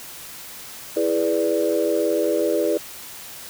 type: chord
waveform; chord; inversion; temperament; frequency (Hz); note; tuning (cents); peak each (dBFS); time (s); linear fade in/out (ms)
sine; E dominant seventh; none; equal; 329.6 / 415.3 / 493.9 / 587.3; E4 / G#4 / B4 / D5; 0 / 0 / 0 / 0; -23; 0.96-2.78; 10
effects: tanh soft clip ceiling -9 dBFS + white hiss -38 dBFS RMS until 3.49 s